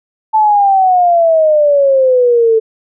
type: exponential sweep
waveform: sine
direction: down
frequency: 880 to 440 Hz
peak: -6 dBFS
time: 0.33-2.6 s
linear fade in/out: 20 ms
effects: none